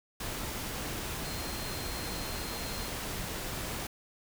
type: tone in noise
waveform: sine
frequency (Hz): 4186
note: C8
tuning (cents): 0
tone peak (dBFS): -45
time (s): 1.25-2.88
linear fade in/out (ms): 5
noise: pink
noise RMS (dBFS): -37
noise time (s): 0.2-3.87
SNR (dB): -11
effects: none